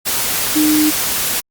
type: tone in noise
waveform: sine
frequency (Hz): 305.3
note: D#4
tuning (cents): -33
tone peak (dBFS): -11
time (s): 0.55-0.91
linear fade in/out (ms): 20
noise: white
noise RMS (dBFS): -18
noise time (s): 0.05-1.41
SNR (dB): +4
effects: Opus 48 kbps